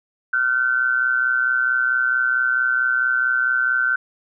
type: tone pair together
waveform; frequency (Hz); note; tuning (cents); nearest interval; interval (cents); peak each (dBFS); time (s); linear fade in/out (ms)
sine; 1397.5 / 1522; F6 / F#6; +1 / +48; minor second; 147; -21 / -18; 0.33-3.96; 5
effects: none